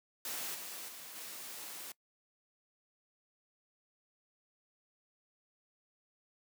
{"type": "noise with level steps", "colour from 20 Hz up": "white", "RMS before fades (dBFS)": [-40, -45, -49, -46], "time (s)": [0.25, 1.92], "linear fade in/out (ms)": 2, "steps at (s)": [0.54, 0.88, 1.15], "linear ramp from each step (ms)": 10, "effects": ["noise-tail reverb RT60 0.1 s tail -23 dB re dry", "high-pass 200 Hz 12 dB/octave"]}